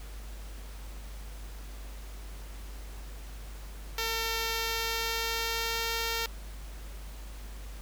5% pulse tone with pitch glide, 453.2 to 457.4 Hz, A#4 to A#4, -49 to -33 cents, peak -18 dBFS, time 3.98-6.26 s, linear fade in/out 2 ms, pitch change +16 cents, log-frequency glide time 4.44-5.92 s, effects added 50 Hz sine -40 dBFS peak until 7.81 s + pink hiss -51 dBFS RMS until 7.81 s

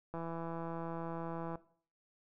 click train, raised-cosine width 1 ms, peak -28 dBFS, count 236, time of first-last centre 0.14-1.556 s, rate 166 Hz, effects noise-tail reverb RT60 0.5 s tail -18 dB re dry

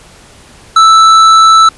sine tone with hard clipping, 1318.5 Hz, E6, in tune, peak -3 dBFS, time 0.76-1.69 s, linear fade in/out 5 ms, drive 9 dB, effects pink hiss -38 dBFS RMS until 1.77 s + resampled to 24000 Hz

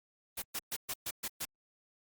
white noise bursts, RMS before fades -37 dBFS, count 7, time 0.37-1.454 s, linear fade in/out 10 ms, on 52 ms, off 120 ms, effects Opus 32 kbps

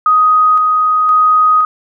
sine tone with tremolo, 1251 Hz, D#6, 9 cents sharp, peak -6 dBFS, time 0.06-1.65 s, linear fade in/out 2 ms, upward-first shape square, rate 0.97 Hz, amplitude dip 25%, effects none

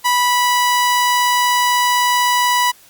sawtooth tone, 983 Hz, B5, 8 cents flat, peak -9 dBFS, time 0.04-2.72 s, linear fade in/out 20 ms, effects white hiss -47 dBFS RMS until 2.89 s + Opus 48 kbps

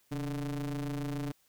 square ring-modulated tone, 74.5 Hz, D2, 25 cents sharp, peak -31 dBFS, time 0.11-1.32 s, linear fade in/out 10 ms, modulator 210 Hz, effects white hiss -69 dBFS RMS until 1.48 s

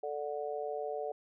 harmonic tone, 146.83 Hz, D3, in tune, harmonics 3 / 4 / 5, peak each -38 / -39 / -40 dBFS, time 0.03-1.12 s, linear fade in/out 5 ms, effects none

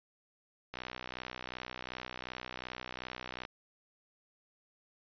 click train, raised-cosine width 0.3 ms, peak -24 dBFS, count 171, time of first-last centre 0.74-3.451 s, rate 62.7 Hz, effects resampled to 11025 Hz

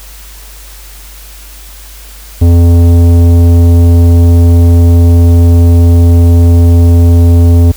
triangle tone with tanh clipping, 85.4 Hz, F2, 38 cents flat, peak -3 dBFS, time 2.41-7.72 s, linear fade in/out 10 ms, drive 17 dB, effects added 50 Hz sine -29 dBFS peak until 7.76 s + white hiss -33 dBFS RMS until 7.76 s

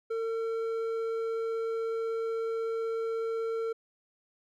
sine tone with hard clipping, 452.7 Hz, A4, 49 cents sharp, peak -31 dBFS, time 0.1-3.73 s, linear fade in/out 10 ms, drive 6 dB, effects none

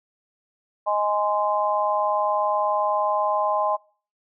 sine chord, Ab major, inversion second, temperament just, 623 / 830.6 / 1038.3 Hz, Eb5 / Ab5 / C6, +2 / 0 / -14 cents, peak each -24 dBFS, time 0.86-3.77 s, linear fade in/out 20 ms, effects noise-tail reverb RT60 0.4 s tail -23 dB re dry

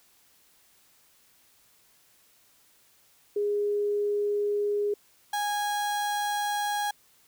sine / 35% pulse tone pair in turn, 411.8 / 825.4 Hz, G#4 / G#5, -15 / -11 cents, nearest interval octave, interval 1204 cents, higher second, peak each -24 / -25 dBFS, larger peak first, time 3.36-4.94 / 5.33-6.91 s, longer neither, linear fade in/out 5 ms, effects white hiss -62 dBFS RMS until 7.27 s

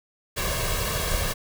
pink noise with comb filter, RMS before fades -26 dBFS, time 0.36-1.34 s, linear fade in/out 20 ms, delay 1.8 ms, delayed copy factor +0.75, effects none

